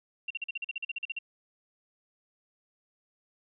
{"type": "tone bursts", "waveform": "sine", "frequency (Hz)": 2749, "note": "F7", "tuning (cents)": -28, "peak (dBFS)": -31, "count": 14, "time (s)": [0.28, 1.189], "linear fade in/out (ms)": 5, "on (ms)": 25, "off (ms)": 43, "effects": []}